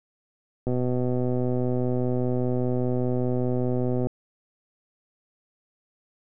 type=click train; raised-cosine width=2 ms; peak=-14 dBFS; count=426; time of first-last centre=0.67-4.07 s; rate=125 Hz; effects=none